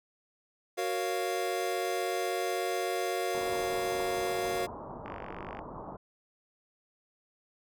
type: chord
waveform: square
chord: Gb major seventh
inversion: none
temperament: equal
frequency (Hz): 370 / 466.2 / 554.4 / 698.5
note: Gb4 / Bb4 / Db5 / F5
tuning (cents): 0 / 0 / 0 / 0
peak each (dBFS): -35 / -37 / -39 / -35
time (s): 0.77-4.67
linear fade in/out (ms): 20
type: low-pass noise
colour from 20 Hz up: white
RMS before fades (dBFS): -43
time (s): 3.34-5.97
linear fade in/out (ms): 10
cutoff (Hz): 1100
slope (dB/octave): 48
type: click train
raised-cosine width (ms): 0.5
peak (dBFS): -26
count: 27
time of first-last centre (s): 5.06-5.591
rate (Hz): 49
effects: none